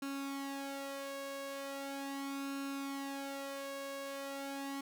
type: tone with flanger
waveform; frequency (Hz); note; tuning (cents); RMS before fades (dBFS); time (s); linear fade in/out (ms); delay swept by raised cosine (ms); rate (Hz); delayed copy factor
sawtooth; 276; C#4; -7; -42; 0.02-4.81; 5; 0.74 to 1.84; 0.39; +0.65
effects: none